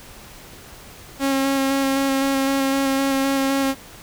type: tone with vibrato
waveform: sawtooth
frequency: 271.8 Hz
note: C#4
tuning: 34 cents flat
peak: -14 dBFS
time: 1.19-3.75 s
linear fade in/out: 50 ms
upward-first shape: square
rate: 3.9 Hz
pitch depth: 12 cents each way
effects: pink hiss -42 dBFS RMS until 4.02 s